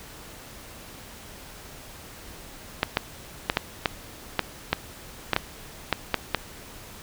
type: clicks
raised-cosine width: 0.3 ms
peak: -4 dBFS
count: 12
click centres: 2.831 / 2.971 / 3.499 / 3.571 / 3.858 / 4.393 / 4.73 / 5.333 / 5.364 / 5.927 / 6.143 / 6.347 s
effects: pink hiss -44 dBFS RMS until 7.02 s